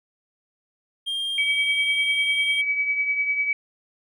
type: tone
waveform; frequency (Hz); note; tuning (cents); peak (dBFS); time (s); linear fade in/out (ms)
triangle; 3206; G7; +38; -23; 1.06-2.62; 20
type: tone with tremolo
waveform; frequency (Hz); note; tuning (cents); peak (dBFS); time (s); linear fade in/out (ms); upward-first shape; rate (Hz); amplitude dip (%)
sine; 2281; C#7; +49; -18; 1.38-3.53; 2; triangle; 10; 60
effects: none